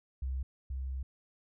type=tone pair in turn; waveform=sine; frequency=65.41 / 65.76 Hz; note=C2 / C2; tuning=0 / +9 cents; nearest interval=unison; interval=9 cents; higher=second; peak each=-32 / -34 dBFS; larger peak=first; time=0.22-0.43 / 0.7-1.03 s; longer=second; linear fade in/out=5 ms; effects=none